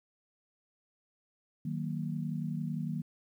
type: chord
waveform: sine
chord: D# minor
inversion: none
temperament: just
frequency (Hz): 155.56 / 186.68 / 233.3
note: D#3 / F#3 / A#3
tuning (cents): 0 / +16 / +2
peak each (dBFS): -35 / -38 / -38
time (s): 1.65-3.02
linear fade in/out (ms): 5
effects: 11-bit